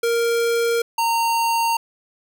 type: tone pair in turn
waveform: square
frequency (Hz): 466.2 / 921.2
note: A#4 / A#5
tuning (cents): 0 / -21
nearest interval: octave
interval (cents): 1179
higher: second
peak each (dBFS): -18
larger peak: neither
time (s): 0.03-0.82 / 0.98-1.77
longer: neither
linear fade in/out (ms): 5
effects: none